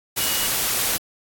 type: tone in noise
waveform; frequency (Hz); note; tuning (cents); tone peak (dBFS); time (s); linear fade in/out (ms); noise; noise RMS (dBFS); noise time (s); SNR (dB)
sine; 2900; F#7; -35; -29; 0.19-0.48; 20; white; -22; 0.16-0.98; -10
effects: AAC 64 kbps